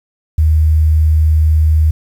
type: tone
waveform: sine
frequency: 78 Hz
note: D#2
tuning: 5 cents sharp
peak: -7 dBFS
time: 0.38-1.91 s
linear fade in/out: 5 ms
effects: 7-bit